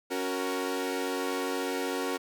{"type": "chord", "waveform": "sawtooth", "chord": "F# major", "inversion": "second", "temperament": "equal", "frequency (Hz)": [277.2, 370, 466.2], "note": ["C#4", "F#4", "A#4"], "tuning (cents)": [0, 0, 0], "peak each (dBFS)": -30, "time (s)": [0.1, 2.18], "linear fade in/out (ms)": 20, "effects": []}